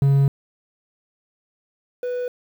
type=tone pair in turn; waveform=triangle; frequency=138.59 / 493.9 Hz; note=C#3 / B4; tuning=0 / 0 cents; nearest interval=octave + minor seventh; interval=2200 cents; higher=second; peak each=-11 / -21 dBFS; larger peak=first; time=0.02-0.28 / 2.03-2.28 s; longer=first; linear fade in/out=2 ms; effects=8-bit